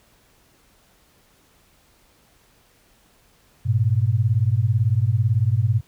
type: beating tone pair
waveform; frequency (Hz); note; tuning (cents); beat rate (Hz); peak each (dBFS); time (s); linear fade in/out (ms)
sine; 102.1 / 120.1; G#2 / B2; -29 / -48; 18; -19; 3.65-5.81; 20
effects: pink hiss -58 dBFS RMS until 5.87 s